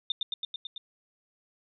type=tone with echo; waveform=sine; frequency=3618 Hz; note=A7; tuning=48 cents sharp; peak=-25 dBFS; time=0.1-0.12 s; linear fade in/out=2 ms; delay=110 ms; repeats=6; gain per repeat=-2 dB; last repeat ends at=0.78 s; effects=none